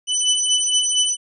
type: beating tone pair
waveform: 20% pulse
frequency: 2992 / 2996.3 Hz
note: F#7 / F#7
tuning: +19 / +21 cents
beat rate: 4.3 Hz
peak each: -14 dBFS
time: 0.07-1.17 s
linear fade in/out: 50 ms
effects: resampled to 24000 Hz